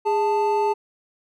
triangle tone pair together, 411.8 / 880 Hz, G#4 / A5, -15 / 0 cents, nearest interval octave + minor second, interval 1315 cents, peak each -19 dBFS, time 0.05-0.74 s, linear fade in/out 20 ms, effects none

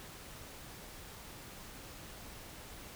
silence, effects pink hiss -50 dBFS RMS until 2.95 s

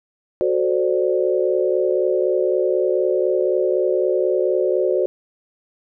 sine chord, D dominant seventh, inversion first, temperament equal, 370 / 440 / 523.3 / 587.3 Hz, F#4 / A4 / C5 / D5, 0 / 0 / 0 / 0 cents, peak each -19 / -25 / -21 / -23 dBFS, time 0.41-5.06 s, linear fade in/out 0 ms, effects none

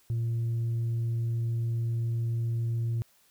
sine tone, 115.9 Hz, A#2, 10 cents flat, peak -24 dBFS, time 0.1-3.02 s, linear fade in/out 0 ms, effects tanh soft clip ceiling -25 dBFS + white hiss -64 dBFS RMS until 3.3 s

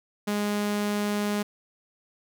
sawtooth tone, 206.8 Hz, G#3, 7 cents flat, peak -21 dBFS, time 0.27-1.43 s, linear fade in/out 10 ms, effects none

